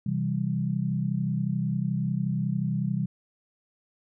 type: chord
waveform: sine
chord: C major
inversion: none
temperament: equal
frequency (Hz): 130.81 / 164.81 / 196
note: C3 / E3 / G3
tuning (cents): 0 / 0 / 0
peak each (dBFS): -29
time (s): 0.06-3.06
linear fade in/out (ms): 5
effects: none